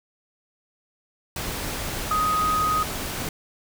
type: tone in noise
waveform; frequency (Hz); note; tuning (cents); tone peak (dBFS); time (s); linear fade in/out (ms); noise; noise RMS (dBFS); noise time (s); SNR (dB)
sine; 1252; D#6; +10; -20; 2.11-2.83; 2; pink; -30; 1.36-3.29; +7
effects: none